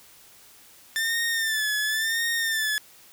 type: tone with vibrato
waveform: sawtooth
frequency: 1777 Hz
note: A6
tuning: 17 cents sharp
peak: -20 dBFS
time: 0.96-2.78 s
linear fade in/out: 0 ms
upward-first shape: sine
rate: 0.94 Hz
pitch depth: 72 cents each way
effects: white hiss -52 dBFS RMS until 3.12 s